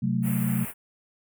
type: chord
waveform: sine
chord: F# diminished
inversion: second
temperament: equal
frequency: 130.81 / 185 / 220 Hz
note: C3 / F#3 / A3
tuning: 0 / 0 / 0 cents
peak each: -27 dBFS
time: 0.02-0.65 s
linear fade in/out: 10 ms
type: band-stop noise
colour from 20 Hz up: white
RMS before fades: -36 dBFS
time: 0.22-0.74 s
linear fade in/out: 50 ms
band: 2700 to 8800 Hz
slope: 48 dB/octave
effects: none